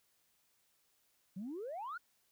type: exponential sweep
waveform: sine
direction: up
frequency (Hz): 176 to 1500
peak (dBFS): -39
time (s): 1.36-1.98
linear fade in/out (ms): 10
effects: tanh soft clip ceiling -37 dBFS + white hiss -75 dBFS RMS until 2.31 s